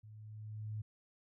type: tone with level ramp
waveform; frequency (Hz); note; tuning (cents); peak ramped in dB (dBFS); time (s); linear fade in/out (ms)
sine; 107.4; A2; -41; -52 to -37; 0.03-0.82; 10
effects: none